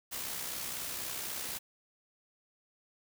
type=noise with amplitude modulation; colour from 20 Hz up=white; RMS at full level=-37 dBFS; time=0.11-1.59 s; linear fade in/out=20 ms; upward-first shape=sine; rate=64 Hz; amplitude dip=40%; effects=none